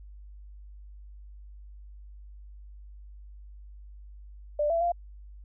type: tone with pitch steps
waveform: sine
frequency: 592 / 670 / 693 Hz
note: D5 / E5 / F5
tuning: +14 / +28 / -14 cents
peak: -23 dBFS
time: 4.59-4.92 s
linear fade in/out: 5 ms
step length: 110 ms
effects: added 50 Hz sine -44 dBFS peak until 5.44 s